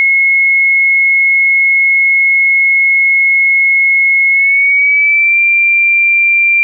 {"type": "tone with pitch glide", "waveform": "sine", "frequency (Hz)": [2173, 2370], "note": ["C#7", "D7"], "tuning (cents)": [-35, 15], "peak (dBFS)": -6, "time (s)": [0, 6.63], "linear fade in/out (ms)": 0, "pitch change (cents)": 150, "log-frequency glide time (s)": [4.31, 5.4], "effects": []}